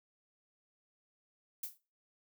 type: noise with exponential decay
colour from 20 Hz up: violet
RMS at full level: -35 dBFS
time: 1.63-1.78 s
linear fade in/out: 5 ms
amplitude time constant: 32 ms
effects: noise-tail reverb RT60 0.3 s tail -18 dB re dry